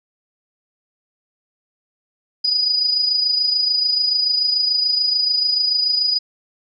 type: tone with amplitude modulation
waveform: sine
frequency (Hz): 4939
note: D#8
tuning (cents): -14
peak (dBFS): -13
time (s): 2.44-6.19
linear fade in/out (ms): 10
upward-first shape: sine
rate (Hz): 26.9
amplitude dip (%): 50
effects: none